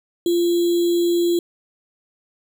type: tone with sample-and-hold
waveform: sine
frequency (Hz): 345.2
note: F4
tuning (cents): -20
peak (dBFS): -15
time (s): 0.26-1.39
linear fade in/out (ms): 2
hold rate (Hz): 3675
effects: none